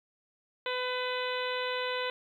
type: harmonic tone with a mistuned harmonic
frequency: 502 Hz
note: B4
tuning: 28 cents sharp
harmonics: 1 / 2 / 3 / 4 / 5 / 6 / 7 / 8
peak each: -34 / -37 / -39 / -40 / -41 / -42 / -42 / -43 dBFS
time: 0.66-2.1 s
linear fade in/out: 2 ms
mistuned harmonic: 8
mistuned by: -25 cents
effects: 11-bit